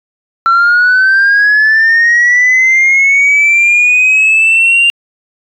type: linear sweep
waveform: sine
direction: up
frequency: 1343 to 2794 Hz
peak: -3 dBFS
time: 0.46-4.9 s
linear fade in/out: 0 ms
effects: tanh soft clip ceiling -3 dBFS